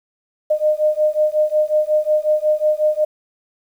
sine beating tone pair, 608 / 613.5 Hz, D#5 / D#5, -40 / -25 cents, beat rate 5.5 Hz, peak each -17 dBFS, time 0.5-3.05 s, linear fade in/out 10 ms, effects 8-bit

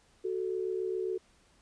sine tone pair together, 372.6 / 440 Hz, F#4 / A4, +12 / 0 cents, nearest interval minor third, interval 288 cents, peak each -32 / -35 dBFS, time 0.24-1.18 s, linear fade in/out 10 ms, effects pink hiss -65 dBFS RMS until 1.61 s + resampled to 22050 Hz

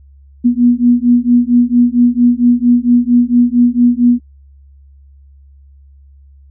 sine beating tone pair, 240 / 244.4 Hz, B3 / B3, -49 / -18 cents, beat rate 4.4 Hz, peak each -10 dBFS, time 0.44-4.2 s, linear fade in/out 20 ms, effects added 69 Hz sine -39 dBFS peak until 6.5 s

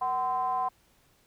triangle ring-modulated tone, 138.59 Hz, C#3, in tune, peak -21 dBFS, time 0.01-0.69 s, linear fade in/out 10 ms, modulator 891 Hz, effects pink hiss -65 dBFS RMS until 1.26 s

